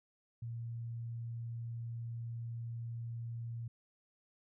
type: tone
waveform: sine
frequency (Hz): 116.54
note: A#2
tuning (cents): 0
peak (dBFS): -39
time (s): 0.42-3.68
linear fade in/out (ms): 5
effects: none